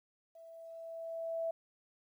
sine tone with level ramp, 659.3 Hz, E5, in tune, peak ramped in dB -52 to -32 dBFS, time 0.35-1.51 s, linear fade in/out 5 ms, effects 12-bit

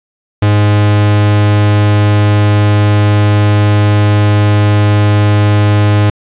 45% pulse tone, 103.83 Hz, G#2, in tune, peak -6 dBFS, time 0.42-6.1 s, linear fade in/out 5 ms, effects resampled to 8000 Hz + 7-bit

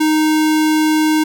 square tone, 310 Hz, D#4, 6 cents flat, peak -12 dBFS, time 0-1.24 s, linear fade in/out 10 ms, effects none

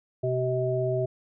harmonic tone, 127.4 Hz, C3, 46 cents flat, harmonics 1 / 3 / 5, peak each -28 / -28 / -28 dBFS, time 0.23-1.06 s, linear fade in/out 10 ms, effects none

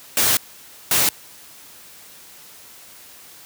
white noise bursts at uneven times, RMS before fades -17 dBFS, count 2, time 0.17-0.37 / 0.91-1.09 s, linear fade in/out 2 ms, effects white hiss -44 dBFS RMS until 3.45 s + high-pass 60 Hz 12 dB/octave

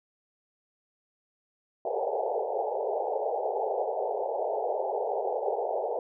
pink band-pass noise, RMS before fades -30 dBFS, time 1.85-5.99 s, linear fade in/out 2 ms, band 400 to 860 Hz, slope 96 dB/octave, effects none

